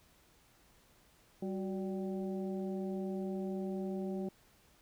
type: harmonic tone with a mistuned harmonic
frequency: 193.8 Hz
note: G3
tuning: 20 cents flat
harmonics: 1 / 2 / 3 / 4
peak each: -37 / -40 / -47 / -51 dBFS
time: 1.42-4.29 s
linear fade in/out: 5 ms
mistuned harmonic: 2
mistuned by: -79 cents
effects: pink hiss -66 dBFS RMS until 4.81 s